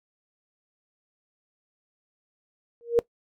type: tone with exponential growth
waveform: sine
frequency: 469.9 Hz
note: A#4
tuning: 14 cents sharp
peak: -12 dBFS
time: 2.81-2.99 s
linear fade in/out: 0 ms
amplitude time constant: 37 ms
effects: noise-tail reverb RT60 0.1 s tail -20 dB re dry + AAC 64 kbps